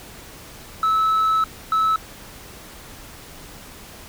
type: tone bursts at uneven times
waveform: sine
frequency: 1302 Hz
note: E6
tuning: 22 cents flat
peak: -13 dBFS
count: 2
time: 0.83-1.44 / 1.72-1.96 s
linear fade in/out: 2 ms
effects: tanh soft clip ceiling -15 dBFS + pink hiss -41 dBFS RMS until 4.08 s